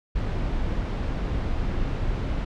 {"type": "noise", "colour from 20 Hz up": "brown", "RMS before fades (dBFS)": -26, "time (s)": [0.15, 2.45], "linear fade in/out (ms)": 10, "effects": ["low-pass 4000 Hz 12 dB/octave"]}